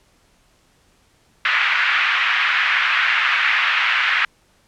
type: band-pass noise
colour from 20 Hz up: pink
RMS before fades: -18 dBFS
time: 1.45-4.25 s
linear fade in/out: 2 ms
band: 1400 to 2700 Hz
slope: 24 dB/octave
effects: pink hiss -58 dBFS RMS until 4.67 s + low-pass 10000 Hz 12 dB/octave